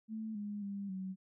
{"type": "tone with pitch steps", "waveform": "sine", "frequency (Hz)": [219.6, 206.3, 199.7, 188.8], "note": ["A3", "G#3", "G3", "F#3"], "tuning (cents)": [-3, -11, 32, 35], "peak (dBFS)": -38, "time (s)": [0.08, 1.16], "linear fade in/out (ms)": 50, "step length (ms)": 270, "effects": []}